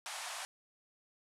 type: band-pass noise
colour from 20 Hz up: pink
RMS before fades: -43 dBFS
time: 0.06-0.45 s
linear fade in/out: 0 ms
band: 650 to 11000 Hz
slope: 48 dB/octave
effects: none